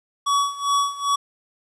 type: tone with tremolo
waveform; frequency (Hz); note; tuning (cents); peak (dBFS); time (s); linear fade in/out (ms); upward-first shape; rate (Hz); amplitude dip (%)
square; 1131; C#6; +34; -17; 0.26-1.16; 10; sine; 2.5; 85
effects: resampled to 22050 Hz + 9-bit